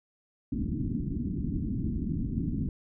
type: low-pass noise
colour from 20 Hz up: white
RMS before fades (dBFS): -31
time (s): 0.52-2.69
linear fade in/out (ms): 2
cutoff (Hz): 290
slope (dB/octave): 48
effects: none